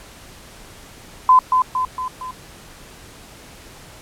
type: tone with echo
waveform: sine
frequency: 1019 Hz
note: C6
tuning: 46 cents flat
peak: -7 dBFS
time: 1.29-1.39 s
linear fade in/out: 2 ms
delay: 230 ms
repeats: 4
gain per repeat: -5 dB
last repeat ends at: 2.31 s
effects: pink hiss -42 dBFS RMS until 4.01 s + low-pass 12000 Hz 12 dB/octave